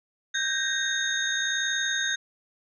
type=tone cluster; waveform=sine; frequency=1550 / 1611 / 1860 / 3692 / 6420 Hz; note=G6 / G6 / A#6 / A#7 / G8; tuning=-20 / +47 / -4 / -17 / +40 cents; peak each=-30 / -32 / -33 / -29 / -33 dBFS; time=0.34-2.16 s; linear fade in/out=10 ms; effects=none